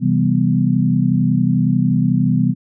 sine chord, C major seventh, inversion none, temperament equal, 130.81 / 164.81 / 196 / 246.9 Hz, C3 / E3 / G3 / B3, 0 / 0 / 0 / 0 cents, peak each -18 dBFS, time 0-2.55 s, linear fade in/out 50 ms, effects none

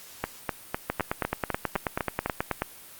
two click trains, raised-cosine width 0.5 ms, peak -10 / -11 dBFS, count 17 / 9, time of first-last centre 0.9-2.62 / 0.24-2.26 s, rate 9.3 / 3.96 Hz, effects white hiss -47 dBFS RMS until 2.99 s + Opus 48 kbps

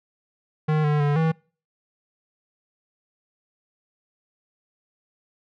square tone with pitch steps, 154.1 / 148.9 / 145.3 / 161.1 Hz, D#3 / D3 / D3 / E3, -16 / +24 / -18 / -39 cents, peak -19 dBFS, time 0.68-1.32 s, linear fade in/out 10 ms, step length 160 ms, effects noise-tail reverb RT60 0.4 s tail -26 dB re dry + low-pass 2000 Hz 12 dB/octave

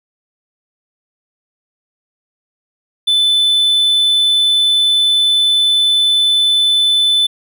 triangle tone, 3510 Hz, A7, 5 cents flat, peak -8 dBFS, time 3.07-7.27 s, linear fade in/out 10 ms, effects none

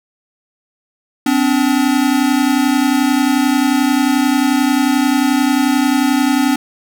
square tone pair together, 256 / 287.3 Hz, C4 / D4, -38 / -38 cents, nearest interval major second, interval 200 cents, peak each -15 dBFS, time 1.26-6.56 s, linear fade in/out 5 ms, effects none

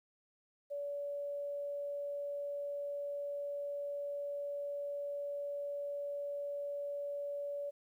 sine tone, 572 Hz, D5, 46 cents flat, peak -37 dBFS, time 0.7-7.71 s, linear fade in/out 20 ms, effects 12-bit

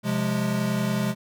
square chord, F minor, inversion second, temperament equal with one note detuned, 130.81 / 177.05 / 207.7 Hz, C3 / F3 / Ab3, 0 / +24 / 0 cents, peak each -29 / -30 / -26 dBFS, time 0.03-1.15 s, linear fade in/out 50 ms, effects none

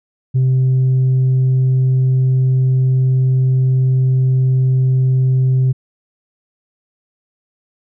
sine tone, 129.9 Hz, C3, 12 cents flat, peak -8 dBFS, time 0.34-5.73 s, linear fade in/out 20 ms, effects tanh soft clip ceiling -9 dBFS

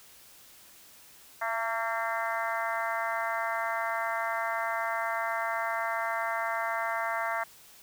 harmonic tone with a mistuned harmonic, 227.9 Hz, A#3, 39 cents flat, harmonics 3 / 4 / 5 / 6 / 7 / 8 / 9, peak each -34 / -35 / -36 / -37 / -37 / -38 / -39 dBFS, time 1.41-7.44 s, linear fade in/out 10 ms, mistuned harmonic 3, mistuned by -19 cents, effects white hiss -54 dBFS RMS until 7.82 s

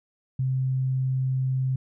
sine tone, 130.81 Hz, C3, in tune, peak -22 dBFS, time 0.39-1.76 s, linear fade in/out 5 ms, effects none

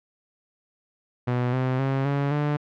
sawtooth tone with pitch steps, 123.47 / 129.09 / 134.96 / 141.09 / 147.51 Hz, B2 / C3 / C#3 / C#3 / D3, 0 / -23 / -46 / +31 / +8 cents, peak -18 dBFS, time 1.27-2.57 s, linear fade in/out 10 ms, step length 260 ms, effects low-pass 2000 Hz 12 dB/octave

